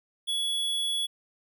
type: tone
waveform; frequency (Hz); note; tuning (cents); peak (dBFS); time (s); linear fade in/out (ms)
square; 3380; G#7; +30; -27; 0.27-1.07; 20
effects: none